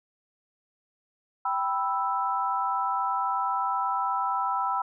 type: chord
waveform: sine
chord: E minor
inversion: first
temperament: equal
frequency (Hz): 784 / 987.8 / 1318.5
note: G5 / B5 / E6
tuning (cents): 0 / 0 / 0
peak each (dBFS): -30 / -28 / -29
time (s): 1.45-4.82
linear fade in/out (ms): 5
effects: none